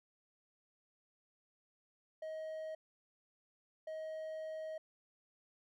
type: tone bursts at uneven times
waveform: triangle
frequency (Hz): 631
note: D#5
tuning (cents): +24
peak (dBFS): -39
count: 2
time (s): 2.22-2.75 / 3.87-4.78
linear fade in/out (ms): 5
effects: none